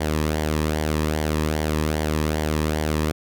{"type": "tone with flanger", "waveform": "sawtooth", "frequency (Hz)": 77, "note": "D#2", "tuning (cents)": -17, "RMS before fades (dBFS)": -23, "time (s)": [0, 3.12], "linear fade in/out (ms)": 10, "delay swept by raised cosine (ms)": [0.76, 1.41], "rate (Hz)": 2.5, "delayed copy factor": -0.55, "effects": []}